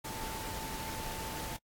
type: tone in noise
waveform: sine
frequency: 885 Hz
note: A5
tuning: 10 cents sharp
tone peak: -44 dBFS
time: 0.04-1.57 s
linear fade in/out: 10 ms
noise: pink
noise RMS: -41 dBFS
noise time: 0.04-1.57 s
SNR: -6 dB
effects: noise-tail reverb RT60 0.1 s tail -26 dB re dry + AAC 64 kbps